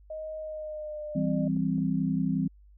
sine tone with pitch glide, 625 to 601.3 Hz, D#5 to D5, +8 to +41 cents, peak -34 dBFS, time 0.1-1.48 s, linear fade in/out 5 ms, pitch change -67 cents, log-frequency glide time 0.38-1.05 s
sine chord, C major, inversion first, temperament equal, 164.81 / 196 / 261.6 Hz, E3 / G3 / C4, 0 / 0 / 0 cents, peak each -29 dBFS, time 1.15-2.48 s, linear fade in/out 10 ms
clicks, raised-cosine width 2 ms, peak -37 dBFS, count 2, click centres 1.567 / 1.782 s
effects added 50 Hz sine -52 dBFS peak until 2.77 s

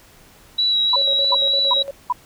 sine tone with vibrato, 3900 Hz, B7, 23 cents flat, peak -15 dBFS, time 0.58-1.83 s, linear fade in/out 10 ms, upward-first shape sine, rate 3.2 Hz, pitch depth 20 cents each way
sine tone bursts, 987.8 Hz, B5, in tune, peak -15 dBFS, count 4, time 0.93-2.126 s, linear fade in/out 5 ms, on 29 ms, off 360 ms
sine tone with tremolo, 554.4 Hz, C#5, in tune, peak -24 dBFS, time 0.96-1.91 s, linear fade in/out 5 ms, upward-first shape square, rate 8.7 Hz, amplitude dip 70%
effects pink hiss -49 dBFS RMS until 2.25 s

